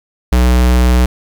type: tone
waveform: square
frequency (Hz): 61.74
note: B1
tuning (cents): 0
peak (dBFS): -8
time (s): 0.32-1.06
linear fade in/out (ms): 5
effects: 7-bit